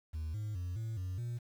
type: tone with pitch steps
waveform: sine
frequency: 78.8 / 106.5 / 88.9 / 112.1 / 92.1 / 119.5 Hz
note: D#2 / G#2 / F2 / A2 / F#2 / A#2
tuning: +23 / +44 / +31 / +33 / -7 / +43 cents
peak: -33 dBFS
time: 0.13-1.39 s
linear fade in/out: 20 ms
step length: 210 ms
effects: tanh soft clip ceiling -35 dBFS + 10-bit